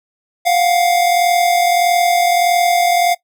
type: tone pair together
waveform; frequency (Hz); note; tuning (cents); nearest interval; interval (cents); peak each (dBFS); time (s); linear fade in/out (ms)
square; 700 / 741.6; F5 / F#5; +4 / +4; minor second; 100; -13 / -19; 0.45-3.15; 20
effects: noise-tail reverb RT60 0.1 s tail -18 dB re dry